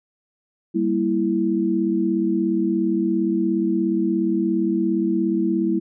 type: chord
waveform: sine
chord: E diminished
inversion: first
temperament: equal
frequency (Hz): 196 / 233.1 / 329.6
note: G3 / Bb3 / E4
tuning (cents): 0 / 0 / 0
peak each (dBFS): -23 / -25 / -20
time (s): 0.74-5.8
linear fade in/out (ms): 20
effects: none